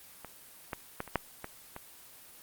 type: clicks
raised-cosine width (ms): 0.5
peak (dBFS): -27 / -19 / -18 / -30 / -11 / -23 / -25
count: 7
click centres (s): 0.247 / 0.732 / 1.004 / 1.077 / 1.157 / 1.444 / 1.764
effects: white hiss -53 dBFS RMS until 2.42 s + Opus 24 kbps